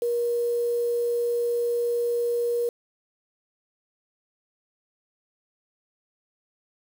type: tone with quantisation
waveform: sine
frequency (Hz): 475.4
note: A#4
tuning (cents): +34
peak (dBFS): -22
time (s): 0.02-2.69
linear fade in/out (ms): 2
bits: 7
effects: none